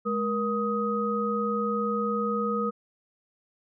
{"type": "tone cluster", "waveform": "sine", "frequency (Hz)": [210.9, 473.8, 1255], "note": ["G#3", "A#4", "D#6"], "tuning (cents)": [27, 28, 15], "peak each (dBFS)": -29, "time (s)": [0.05, 2.71], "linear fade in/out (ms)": 20, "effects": []}